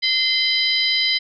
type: tone cluster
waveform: sine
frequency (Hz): 2065 / 3112 / 3996 / 4924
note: C7 / G7 / B7 / D#8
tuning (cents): -23 / -13 / +20 / -19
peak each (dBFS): -22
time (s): 0.02-1.19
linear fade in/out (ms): 20
effects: none